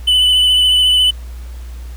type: tone with vibrato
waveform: triangle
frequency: 2998 Hz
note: F#7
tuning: 22 cents sharp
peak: -7 dBFS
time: 0.07-1.11 s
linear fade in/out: 10 ms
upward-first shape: sine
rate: 14 Hz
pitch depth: 21 cents each way
effects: added 60 Hz sine -26 dBFS peak until 1.96 s + pink hiss -44 dBFS RMS until 1.96 s